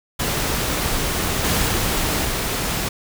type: noise with level steps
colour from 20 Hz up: pink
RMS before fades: -22 / -19 / -21 / -23 dBFS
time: 0.19-2.89 s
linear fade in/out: 10 ms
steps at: 1.44 / 1.68 / 2.25 s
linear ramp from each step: 2 ms
effects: none